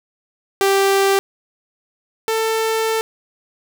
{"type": "tone pair in turn", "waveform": "sawtooth", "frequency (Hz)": [392, 445.1], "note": ["G4", "A4"], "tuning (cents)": [0, 20], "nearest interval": "major second", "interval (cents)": 220, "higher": "second", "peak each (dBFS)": [-9, -13], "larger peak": "first", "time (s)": [[0.61, 1.19], [2.28, 3.01]], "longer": "second", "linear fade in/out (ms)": 0, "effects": []}